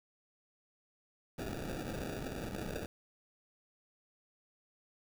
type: noise with sample-and-hold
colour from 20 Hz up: violet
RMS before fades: -40 dBFS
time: 1.38-2.86 s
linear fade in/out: 5 ms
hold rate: 1050 Hz
effects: none